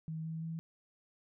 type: tone with pitch steps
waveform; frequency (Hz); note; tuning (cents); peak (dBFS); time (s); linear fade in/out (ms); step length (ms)
sine; 159.5 / 161.35 / 163.23; D#3 / E3 / E3; +43 / -37 / -17; -37; 0.08-0.59; 0; 170
effects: none